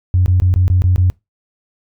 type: tone bursts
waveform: sine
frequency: 91 Hz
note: F#2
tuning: 28 cents flat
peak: -8 dBFS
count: 7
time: 0.14-1.1 s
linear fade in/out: 0 ms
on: 120 ms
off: 20 ms
effects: noise-tail reverb RT60 0.2 s tail -24 dB re dry + tanh soft clip ceiling -4 dBFS